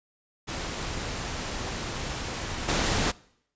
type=noise with level steps; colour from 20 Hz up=pink; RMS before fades=-33 / -25 dBFS; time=0.47-3.12 s; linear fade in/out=20 ms; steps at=2.68 s; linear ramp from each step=10 ms; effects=noise-tail reverb RT60 0.7 s tail -23 dB re dry + resampled to 16000 Hz